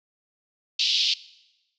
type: band-pass noise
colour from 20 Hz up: pink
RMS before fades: -23 dBFS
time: 0.79-1.14 s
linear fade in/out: 5 ms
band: 2900 to 5100 Hz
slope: 48 dB/octave
effects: noise-tail reverb RT60 1.0 s tail -20 dB re dry